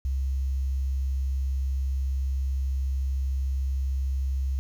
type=tone with quantisation; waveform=sine; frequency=66.7 Hz; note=C2; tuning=34 cents sharp; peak=-24 dBFS; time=0.05-4.59 s; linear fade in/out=0 ms; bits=9; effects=none